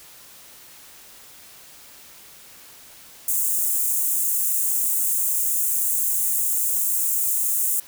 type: high-pass noise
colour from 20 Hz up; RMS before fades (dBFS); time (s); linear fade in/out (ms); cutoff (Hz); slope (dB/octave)
white; -22; 3.28-7.8; 2; 7000; 48
effects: white hiss -46 dBFS RMS until 7.87 s